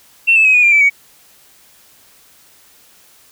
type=tone with pitch steps; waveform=sine; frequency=2700 / 2619 / 2540 / 2463 / 2389 / 2317 / 2247 Hz; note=E7 / E7 / D#7 / D#7 / D7 / D7 / C#7; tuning=+41 / -12 / +35 / -18 / +29 / -24 / +23 cents; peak=-6 dBFS; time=0.27-0.9 s; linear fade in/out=20 ms; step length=90 ms; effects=tanh soft clip ceiling -2 dBFS + white hiss -48 dBFS RMS until 3.31 s